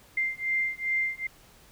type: beating tone pair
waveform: sine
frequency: 2093 / 2095.5 Hz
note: C7 / C7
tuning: 0 / +2 cents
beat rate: 2.5 Hz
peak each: -29 dBFS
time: 0.17-1.27 s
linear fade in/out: 5 ms
effects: pink hiss -56 dBFS RMS until 1.71 s

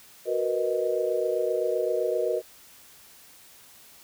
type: chord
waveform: sine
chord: B major seventh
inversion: second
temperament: equal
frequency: 370 / 466.2 / 493.9 / 622.3 Hz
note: F#4 / A#4 / B4 / D#5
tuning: 0 / 0 / 0 / 0 cents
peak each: -30 / -28 / -29 / -29 dBFS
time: 0.25-2.42 s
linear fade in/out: 50 ms
effects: white hiss -52 dBFS RMS until 4.03 s

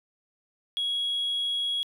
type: tone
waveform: sine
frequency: 3322 Hz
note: G#7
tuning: in tune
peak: -24 dBFS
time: 0.77-1.83 s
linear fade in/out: 0 ms
effects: tanh soft clip ceiling -23 dBFS + 10-bit

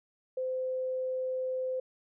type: tone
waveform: sine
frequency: 515 Hz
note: C5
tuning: 28 cents flat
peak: -30 dBFS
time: 0.37-1.8 s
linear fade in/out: 5 ms
effects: none

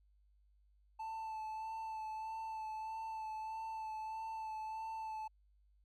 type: tone with vibrato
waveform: triangle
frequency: 880 Hz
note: A5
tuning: in tune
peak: -39 dBFS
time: 0.99-5.28 s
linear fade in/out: 10 ms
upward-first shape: sine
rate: 1.6 Hz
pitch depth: 19 cents each way
effects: added 50 Hz sine -67 dBFS peak until 5.84 s

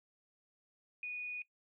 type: tone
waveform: sine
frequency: 2468 Hz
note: D#7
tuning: 15 cents flat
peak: -38 dBFS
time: 1.03-1.42 s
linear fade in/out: 2 ms
effects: noise-tail reverb RT60 0.1 s tail -21 dB re dry

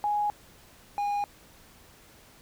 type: tone pair in turn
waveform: sine / triangle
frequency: 830.6 / 817.3 Hz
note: G#5 / G#5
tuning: 0 / -28 cents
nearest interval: unison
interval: 28 cents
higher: first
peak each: -24 dBFS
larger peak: neither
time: 0.04-0.3 / 0.98-1.24 s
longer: neither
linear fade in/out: 0 ms
effects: pink hiss -55 dBFS RMS until 2.41 s

